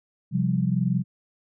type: chord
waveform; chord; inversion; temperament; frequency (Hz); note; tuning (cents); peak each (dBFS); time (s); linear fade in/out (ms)
sine; C suspended fourth; none; equal; 130.81 / 174.61 / 196; C3 / F3 / G3; 0 / 0 / 0; -25 / -24 / -26; 0.31-1.04; 50
effects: none